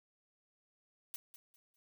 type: noise with echo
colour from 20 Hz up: blue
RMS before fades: -43 dBFS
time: 1.14-1.16 s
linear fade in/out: 0 ms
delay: 200 ms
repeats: 3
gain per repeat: -12 dB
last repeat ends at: 1.76 s
effects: none